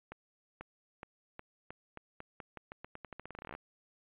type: accelerating click train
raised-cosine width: 0.5 ms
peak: -29 dBFS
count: 27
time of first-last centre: 0.12-3.551 s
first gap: 490 ms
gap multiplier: 0.86
effects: resampled to 8000 Hz